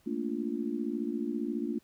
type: chord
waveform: sine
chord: Bb major seventh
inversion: third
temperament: just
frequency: 218.5 / 233.1 / 291.4 / 349.6 Hz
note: A3 / Bb3 / D4 / F4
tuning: -12 / 0 / -13 / +2 cents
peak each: -38 / -35 / -35 / -37 dBFS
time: 0.06-1.79 s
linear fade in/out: 10 ms
effects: pink hiss -67 dBFS RMS until 1.83 s